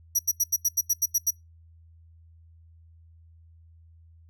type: tone bursts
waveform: sawtooth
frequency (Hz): 5800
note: F#8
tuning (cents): -35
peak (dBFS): -17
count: 10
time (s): 0.15-1.308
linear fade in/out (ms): 10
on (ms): 42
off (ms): 82
effects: noise-tail reverb RT60 0.2 s tail -26 dB re dry + added 82 Hz sine -51 dBFS peak until 4.29 s